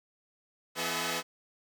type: tone cluster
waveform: 5% pulse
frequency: 167.6 / 252.4 / 430.3 / 641 Hz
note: E3 / B3 / A4 / E5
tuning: +29 / +38 / -39 / -49 cents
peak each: -26 / -25 / -24 / -25 dBFS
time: 0.75-1.23 s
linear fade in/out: 50 ms
effects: none